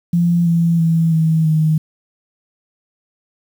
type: tone with pitch steps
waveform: sine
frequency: 172.1 / 168.07 / 164.14 / 160.3 / 156.55 Hz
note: F3 / E3 / E3 / E3 / D#3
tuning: -25 / +34 / -7 / -48 / +11 cents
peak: -11 dBFS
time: 0.13-1.78 s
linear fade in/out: 5 ms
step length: 330 ms
effects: 7-bit